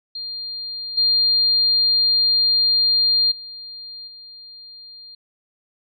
sine tone with level steps, 4200 Hz, C8, 6 cents sharp, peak -27 / -14 / -33 / -38 dBFS, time 0.15-5.15 s, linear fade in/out 5 ms, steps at 0.97 / 3.31 / 4.07 s, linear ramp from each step 10 ms, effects none

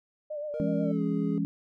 sine tone with vibrato, 596 Hz, D5, 25 cents sharp, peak -32 dBFS, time 0.3-0.92 s, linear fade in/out 10 ms, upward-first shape sine, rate 8.1 Hz, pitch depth 49 cents each way
triangle tone with pitch glide, 468.3 to 417.2 Hz, A#4 to G#4, +8 to +8 cents, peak -34 dBFS, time 0.54-1.38 s, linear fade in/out 0 ms, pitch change -200 cents, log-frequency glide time 0.81-1.02 s
sine chord, C# minor, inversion first, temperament equal with one note detuned, 169.15 / 207.7 / 277.2 Hz, E3 / G#3 / C#4, +45 / 0 / 0 cents, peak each -30 dBFS, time 0.6-1.45 s, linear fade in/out 0 ms
effects none

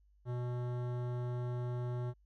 sine tone with hard clipping, 122.8 Hz, B2, 9 cents flat, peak -37 dBFS, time 0.25-2.14 s, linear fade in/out 50 ms, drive 16 dB, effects added 50 Hz sine -64 dBFS peak until 2.25 s

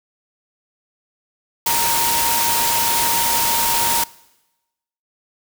sine tone in noise, 930 Hz, A#5, 4 cents flat, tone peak -21 dBFS, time 1.66-4.04 s, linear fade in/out 5 ms, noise white, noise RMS -19 dBFS, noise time 1.66-4.04 s, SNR -5 dB, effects noise-tail reverb RT60 1.0 s tail -22 dB re dry

